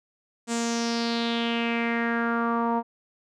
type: tone with low-pass filter sweep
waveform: sawtooth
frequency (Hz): 233.1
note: A#3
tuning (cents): 0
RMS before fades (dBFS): -26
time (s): 0.47-2.83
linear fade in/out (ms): 50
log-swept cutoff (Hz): 7900 to 890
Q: 4.2
effects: none